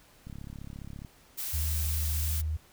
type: click train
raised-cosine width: 5 ms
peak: -30 dBFS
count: 28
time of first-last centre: 0.27-1.048 s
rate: 34.7 Hz
type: noise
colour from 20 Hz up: blue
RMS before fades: -35 dBFS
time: 1.37-2.42 s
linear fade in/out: 20 ms
type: tone with pitch glide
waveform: sine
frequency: 76.1 to 77.83 Hz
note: D#2 to D#2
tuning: -38 to +1 cents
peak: -28 dBFS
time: 1.53-2.57 s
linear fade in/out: 10 ms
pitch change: +39 cents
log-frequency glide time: 1.92-2.39 s
effects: pink hiss -59 dBFS RMS until 2.72 s